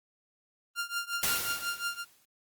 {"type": "tone with tremolo", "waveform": "sawtooth", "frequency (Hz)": 1396.9, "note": "F6", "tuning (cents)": 0, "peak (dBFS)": -25, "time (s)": [0.75, 2.05], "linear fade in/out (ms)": 50, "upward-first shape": "triangle", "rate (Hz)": 5.6, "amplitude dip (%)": 95}
{"type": "noise with exponential decay", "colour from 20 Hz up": "white", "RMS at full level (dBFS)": -27, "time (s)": [1.23, 2.25], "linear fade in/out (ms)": 1, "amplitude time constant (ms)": 220}
{"effects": ["Opus 24 kbps"]}